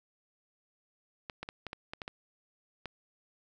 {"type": "clicks", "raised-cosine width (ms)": 0.3, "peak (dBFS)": -23, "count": 9, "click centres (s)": [1.298, 1.43, 1.489, 1.667, 1.731, 1.935, 2.018, 2.079, 2.857], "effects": []}